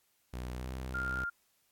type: tone with pitch glide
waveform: sawtooth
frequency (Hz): 61.74 to 64.36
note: B1 to C2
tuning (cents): 0 to -28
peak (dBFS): -34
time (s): 0.33-1.25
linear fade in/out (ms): 10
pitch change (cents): +72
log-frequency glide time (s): 0.52-0.7
type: tone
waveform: sine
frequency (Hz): 1400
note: F6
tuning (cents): +4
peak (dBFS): -33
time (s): 0.94-1.3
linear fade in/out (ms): 10
effects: white hiss -73 dBFS RMS until 1.71 s + AAC 64 kbps